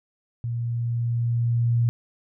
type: tone with level ramp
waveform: sine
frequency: 118.1 Hz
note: A#2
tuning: 23 cents sharp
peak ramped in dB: -25 to -17 dBFS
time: 0.44-1.89 s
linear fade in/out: 0 ms
effects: none